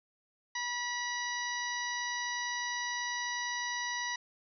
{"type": "harmonic tone", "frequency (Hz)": 971, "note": "B5", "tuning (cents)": -30, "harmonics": [1, 2, 3, 4, 5, 6], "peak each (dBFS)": [-39, -36, -47, -43, -45, -42], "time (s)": [0.55, 4.16], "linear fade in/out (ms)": 5, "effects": []}